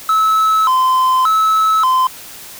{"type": "tone with vibrato", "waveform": "triangle", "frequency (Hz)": 1157, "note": "D6", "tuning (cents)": -26, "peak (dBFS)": -8, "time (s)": [0.09, 2.07], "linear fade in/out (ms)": 2, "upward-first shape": "square", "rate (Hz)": 0.86, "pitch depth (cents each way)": 200, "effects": ["white hiss -34 dBFS RMS until 2.59 s"]}